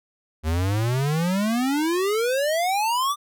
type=exponential sweep; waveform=square; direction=up; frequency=75.8 to 1200 Hz; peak=-21 dBFS; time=0.43-3.16 s; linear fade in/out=50 ms; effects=none